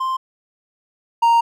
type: tone pair in turn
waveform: triangle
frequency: 1046.5 / 930.2 Hz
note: C6 / A#5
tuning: 0 / -4 cents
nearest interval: major second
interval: 204 cents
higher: first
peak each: -17 / -9 dBFS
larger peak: second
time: 0-0.17 / 1.22-1.41 s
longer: second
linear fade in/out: 10 ms
effects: none